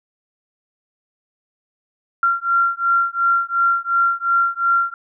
sine beating tone pair, 1375 / 1377.8 Hz, F6 / F6, -27 / -24 cents, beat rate 2.8 Hz, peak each -18 dBFS, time 2.23-4.94 s, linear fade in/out 2 ms, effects none

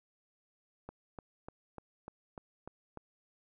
click train, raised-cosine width 1 ms, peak -30 dBFS, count 8, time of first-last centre 0.89-2.973 s, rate 3.36 Hz, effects none

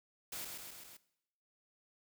white noise with echo, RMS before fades -43 dBFS, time 0.32-0.45 s, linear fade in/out 5 ms, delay 130 ms, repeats 4, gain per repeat -3 dB, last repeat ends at 0.97 s, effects noise-tail reverb RT60 0.8 s tail -19 dB re dry

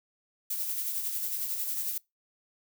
violet noise with tremolo, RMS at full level -31 dBFS, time 0.5-1.98 s, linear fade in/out 5 ms, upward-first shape sine, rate 11 Hz, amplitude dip 40%, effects noise-tail reverb RT60 0.2 s tail -24 dB re dry

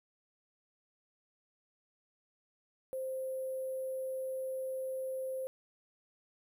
sine tone with sample-and-hold, 523.3 Hz, C5, in tune, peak -35 dBFS, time 2.93-5.47 s, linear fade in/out 0 ms, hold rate 11025 Hz, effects none

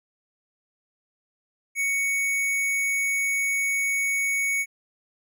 square tone, 2227 Hz, C#7, 7 cents sharp, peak -23 dBFS, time 1.75-4.66 s, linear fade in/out 50 ms, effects none

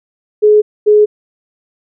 sine tone pair in turn, 422.5 / 420.9 Hz, G#4 / G#4, +30 / +23 cents, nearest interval unison, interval 7 cents, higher first, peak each -4 dBFS, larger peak neither, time 0.42-0.62 / 0.86-1.06 s, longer neither, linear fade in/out 20 ms, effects none

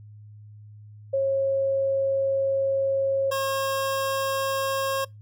sine / 25% pulse tone pair in turn, 543 / 540.7 Hz, C#5 / C#5, -36 / -43 cents, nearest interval unison, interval 7 cents, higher first, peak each -20 dBFS, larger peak neither, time 1.13-3.31 / 3.31-5.05 s, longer first, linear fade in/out 10 ms, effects noise-tail reverb RT60 0.2 s tail -25 dB re dry + added 105 Hz sine -43 dBFS peak until 5.21 s

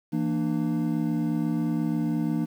triangle tone cluster, 165.5 / 231.5 / 299.8 Hz, E3 / A#3 / D4, +7 / -12 / +36 cents, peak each -26 dBFS, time 0.12-2.46 s, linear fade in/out 20 ms, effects 9-bit

